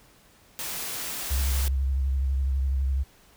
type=noise; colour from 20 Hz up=white; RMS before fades=-33 dBFS; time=0.59-1.68 s; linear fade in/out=0 ms
type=tone with vibrato; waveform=sine; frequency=67.1 Hz; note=C2; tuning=44 cents sharp; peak=-22 dBFS; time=1.3-3.04 s; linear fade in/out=20 ms; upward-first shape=sine; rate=12 Hz; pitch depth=53 cents each way
effects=pink hiss -57 dBFS RMS until 3.36 s